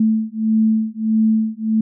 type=beating tone pair; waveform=sine; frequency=219 / 220.6 Hz; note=A3 / A3; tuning=-8 / +5 cents; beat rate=1.6 Hz; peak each=-17 dBFS; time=0-1.81 s; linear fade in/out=5 ms; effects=none